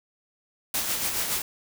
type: noise with tremolo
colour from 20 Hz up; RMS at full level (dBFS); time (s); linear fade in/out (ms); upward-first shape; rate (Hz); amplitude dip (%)
white; -26; 0.74-1.42; 2; sine; 7.1; 45
effects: none